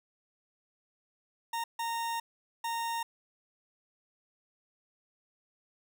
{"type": "tone bursts at uneven times", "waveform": "40% pulse", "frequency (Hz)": 924, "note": "A#5", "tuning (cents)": -16, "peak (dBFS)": -31, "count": 3, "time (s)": [[1.53, 1.64], [1.79, 2.2], [2.64, 3.03]], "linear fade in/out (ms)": 5, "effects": []}